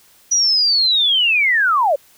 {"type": "linear sweep", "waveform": "sine", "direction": "down", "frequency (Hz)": [5890, 521], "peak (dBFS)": -12, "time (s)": [0.31, 1.96], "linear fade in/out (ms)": 10, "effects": ["white hiss -51 dBFS RMS until 2.17 s"]}